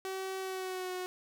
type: tone with pitch glide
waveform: sawtooth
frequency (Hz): 380.8 to 366.1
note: F#4 to F#4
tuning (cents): +50 to -18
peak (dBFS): -32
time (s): 0.05-1.06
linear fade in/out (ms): 0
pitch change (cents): -68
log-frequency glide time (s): 0.39-0.93
effects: none